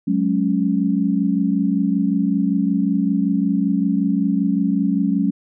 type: chord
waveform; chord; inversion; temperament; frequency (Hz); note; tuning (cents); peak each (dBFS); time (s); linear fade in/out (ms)
sine; F# suspended second; none; equal with one note detuned; 185 / 210.3 / 277.2; F#3 / G#3 / C#4; 0 / +22 / 0; -20; 0.07-5.31; 10
effects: none